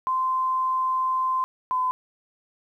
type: tone pair in turn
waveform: sine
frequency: 1037 / 1016.8 Hz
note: C6 / C6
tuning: -16 / -50 cents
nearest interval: unison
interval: 34 cents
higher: first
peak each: -21 dBFS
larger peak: neither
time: 0.07-1.44 / 1.71-1.91 s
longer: first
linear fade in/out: 0 ms
effects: 10-bit